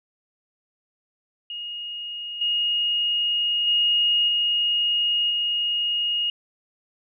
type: tone with level steps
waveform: sine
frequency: 2865 Hz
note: F7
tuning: 44 cents sharp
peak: -30 / -20 / -17 / -19 / -21 dBFS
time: 1.5-6.3 s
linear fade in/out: 2 ms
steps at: 2.41 / 3.67 / 4.28 / 5.3 s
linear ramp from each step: 5 ms
effects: none